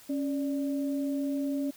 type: tone pair together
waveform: sine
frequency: 277.2 / 587.4 Hz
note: C#4 / D5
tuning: 0 / 0 cents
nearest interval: octave + minor second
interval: 1300 cents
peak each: -28 / -38 dBFS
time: 0.09-1.71 s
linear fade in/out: 10 ms
effects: white hiss -54 dBFS RMS until 1.76 s